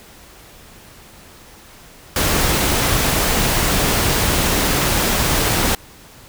pink noise, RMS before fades -17 dBFS, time 2.16-5.75 s, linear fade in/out 2 ms, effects pink hiss -43 dBFS RMS until 6.28 s

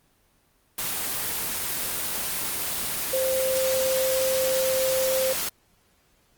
sine tone in noise, 523.3 Hz, C5, in tune, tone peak -22 dBFS, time 3.13-5.33 s, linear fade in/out 5 ms, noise white, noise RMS -28 dBFS, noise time 0.78-5.49 s, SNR +3 dB, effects pink hiss -64 dBFS RMS until 6.37 s + Opus 24 kbps

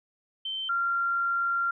sine tone pair in turn, 3102 / 1381.8 Hz, G7 / F6, -19 / -19 cents, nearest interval octave + major second, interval 1400 cents, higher first, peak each -30 / -24 dBFS, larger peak second, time 0.45-0.69 / 0.69-1.71 s, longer second, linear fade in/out 5 ms, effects none

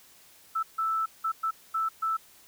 sine tone bursts at uneven times, 1318.5 Hz, E6, in tune, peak -25 dBFS, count 6, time 0.55-0.63 / 0.78-1.06 / 1.24-1.32 / 1.43-1.51 / 1.74-1.89 / 2.02-2.17 s, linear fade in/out 10 ms, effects white hiss -56 dBFS RMS until 2.47 s

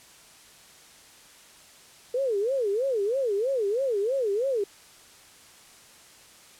sine tone with vibrato, 466.2 Hz, A#4, in tune, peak -23 dBFS, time 2.14-4.64 s, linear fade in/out 5 ms, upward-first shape sine, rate 3.1 Hz, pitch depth 290 cents each way, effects white hiss -52 dBFS RMS until 6.59 s + low-pass 10000 Hz 12 dB/octave

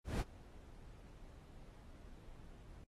brown noise with ADSR envelope, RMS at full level -33 dBFS, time 0.04-2.84 s, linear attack 160 ms, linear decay 35 ms, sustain -23 dB, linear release 5 ms, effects AAC 32 kbps

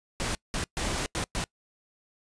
pink noise bursts at uneven times, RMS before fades -30 dBFS, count 5, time 0.2-0.35 / 0.54-0.64 / 0.77-1.06 / 1.15-1.24 / 1.35-1.44 s, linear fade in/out 0 ms, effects noise-tail reverb RT60 0.1 s tail -25 dB re dry + resampled to 22050 Hz

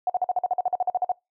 sine tone bursts, 729 Hz, F#5, 26 cents flat, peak -19 dBFS, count 15, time 0.07-1.119 s, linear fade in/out 2 ms, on 27 ms, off 46 ms, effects noise-tail reverb RT60 0.2 s tail -25 dB re dry

